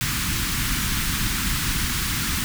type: band-stop noise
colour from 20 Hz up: pink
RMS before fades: -24 dBFS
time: 0.01-2.44 s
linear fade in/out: 0 ms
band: 270 to 1200 Hz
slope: 24 dB/octave
effects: none